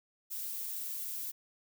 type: noise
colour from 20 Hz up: violet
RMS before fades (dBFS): -39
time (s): 0.3-1.32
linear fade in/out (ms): 20
effects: none